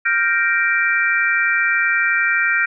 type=chord; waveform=sine; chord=G minor seventh; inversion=third; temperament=equal; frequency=1396.9 / 1568 / 1864.7 / 2349 Hz; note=F6 / G6 / Bb6 / D7; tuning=0 / 0 / 0 / 0 cents; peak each=-20 dBFS; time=0.05-2.66 s; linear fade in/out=10 ms; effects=none